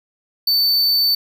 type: tone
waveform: square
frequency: 4534 Hz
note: C#8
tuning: 38 cents sharp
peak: -14 dBFS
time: 0.47-1.15 s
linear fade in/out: 5 ms
effects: none